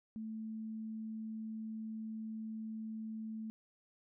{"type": "tone", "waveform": "sine", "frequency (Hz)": 220, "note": "A3", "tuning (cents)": 0, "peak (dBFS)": -40, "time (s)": [0.16, 3.5], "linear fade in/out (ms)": 0, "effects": []}